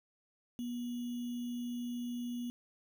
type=tone with sample-and-hold; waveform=sine; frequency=241.7 Hz; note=B3; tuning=37 cents flat; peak=-36 dBFS; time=0.59-2.5 s; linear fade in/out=0 ms; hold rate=3150 Hz; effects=none